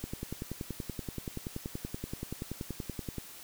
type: click train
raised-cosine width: 3 ms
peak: -23 dBFS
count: 34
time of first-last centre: 0.04-3.183 s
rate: 10.5 Hz
effects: white hiss -49 dBFS RMS until 3.43 s